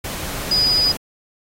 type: tone in noise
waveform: sine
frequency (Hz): 4943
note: D#8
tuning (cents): -12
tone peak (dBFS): -14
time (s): 0.51-0.92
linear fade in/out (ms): 5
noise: pink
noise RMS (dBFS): -28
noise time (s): 0.04-0.97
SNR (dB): +11
effects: AAC 48 kbps